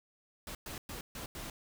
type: noise bursts at uneven times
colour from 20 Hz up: pink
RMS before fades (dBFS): -43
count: 5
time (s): 0.47-0.55 / 0.66-0.78 / 0.89-1.01 / 1.15-1.26 / 1.35-1.5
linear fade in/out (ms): 2
effects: none